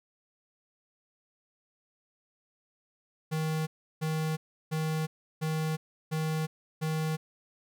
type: tone bursts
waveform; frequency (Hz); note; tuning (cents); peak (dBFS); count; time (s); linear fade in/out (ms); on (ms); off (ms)
square; 157.4; D#3; +20; -29; 6; 3.31-7.17; 20; 360; 340
effects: none